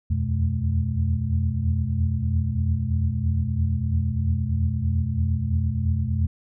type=tone cluster; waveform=sine; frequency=77.9 / 83.6 / 86.7 / 123.3 / 213.4 Hz; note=D#2 / E2 / F2 / B2 / G#3; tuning=+3 / +25 / -12 / -2 / +47 cents; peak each=-31 / -30 / -23 / -26 / -31 dBFS; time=0.1-6.27 s; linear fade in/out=10 ms; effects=none